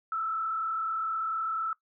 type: tone with frequency modulation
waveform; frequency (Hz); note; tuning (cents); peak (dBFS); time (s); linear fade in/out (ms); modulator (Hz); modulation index
sine; 1318.5; E6; 0; -28; 0.12-1.73; 2; 35.8; 0.78
effects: noise-tail reverb RT60 0.1 s tail -19 dB re dry